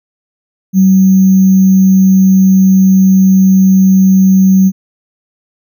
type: tone with sample-and-hold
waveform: sine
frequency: 190 Hz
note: F#3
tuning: 46 cents sharp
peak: -3 dBFS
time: 0.73-4.72 s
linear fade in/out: 50 ms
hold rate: 6300 Hz
effects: none